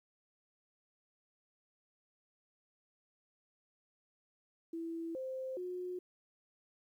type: tone with pitch steps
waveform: sine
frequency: 331 / 522 / 361.7 Hz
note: E4 / C5 / F#4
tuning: +7 / -4 / -39 cents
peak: -38 dBFS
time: 4.73-5.99 s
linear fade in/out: 5 ms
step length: 420 ms
effects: 12-bit